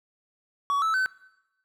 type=tone with pitch steps; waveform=triangle; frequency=1128 / 1310.8 / 1523.2 Hz; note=C#6 / E6 / F#6; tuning=+30 / -10 / +50 cents; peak=-20 dBFS; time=0.7-1.06 s; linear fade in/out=0 ms; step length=120 ms; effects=noise-tail reverb RT60 0.9 s tail -20 dB re dry